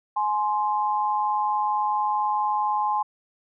sine tone pair together, 842.1 / 1046.5 Hz, G#5 / C6, +24 / 0 cents, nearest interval major third, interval 376 cents, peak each -23 / -25 dBFS, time 0.16-3.03 s, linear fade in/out 10 ms, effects none

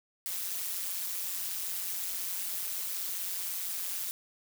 blue noise with amplitude modulation, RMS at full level -32 dBFS, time 0.26-4.11 s, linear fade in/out 0 ms, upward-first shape sine, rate 184 Hz, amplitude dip 75%, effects none

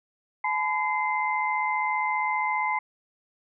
sine tone cluster, 854 / 1009 / 2079 Hz, G#5 / B5 / C7, +48 / +37 / -12 cents, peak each -28 / -28 / -28 dBFS, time 0.44-2.79 s, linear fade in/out 5 ms, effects none

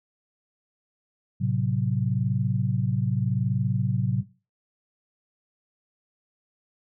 sine chord, F# diminished, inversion first, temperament equal, 110 / 130.81 / 185 Hz, A2 / C3 / F#3, 0 / 0 / 0 cents, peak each -26 / -25 / -27 dBFS, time 1.4-4.23 s, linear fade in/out 20 ms, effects noise-tail reverb RT60 0.3 s tail -17 dB re dry

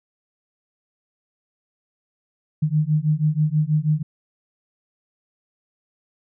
sine beating tone pair, 149.9 / 156.1 Hz, D3 / D#3, +36 / +6 cents, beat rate 6.2 Hz, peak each -20 dBFS, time 2.62-4.03 s, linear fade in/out 10 ms, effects none

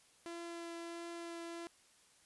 sawtooth tone with vibrato, 338.7 Hz, E4, 47 cents sharp, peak -40 dBFS, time 0.26-1.67 s, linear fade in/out 0 ms, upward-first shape triangle, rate 1.5 Hz, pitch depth 10 cents each way, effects white hiss -67 dBFS RMS until 2.25 s + resampled to 24000 Hz

